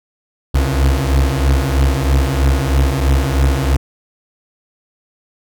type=beating tone pair; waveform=35% pulse; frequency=66.2 / 69.3 Hz; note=C2 / C#2; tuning=+21 / 0 cents; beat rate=3.1 Hz; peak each=-13 / -13 dBFS; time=0.54-3.77 s; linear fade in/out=10 ms; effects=none